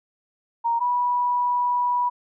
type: tone pair in turn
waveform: sine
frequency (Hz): 932.3 / 977.7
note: A#5 / B5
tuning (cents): 0 / -18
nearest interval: minor second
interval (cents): 82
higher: second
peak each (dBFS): -19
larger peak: neither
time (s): 0.64-0.8 / 0.8-2.1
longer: second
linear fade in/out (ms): 20
effects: none